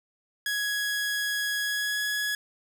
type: tone with pitch glide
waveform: sawtooth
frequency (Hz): 1668 to 1681.5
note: G#6 to G#6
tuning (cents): +7 to +21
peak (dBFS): -23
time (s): 0.46-2.35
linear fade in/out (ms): 2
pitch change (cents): +14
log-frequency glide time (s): 1.59-2.02
effects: 9-bit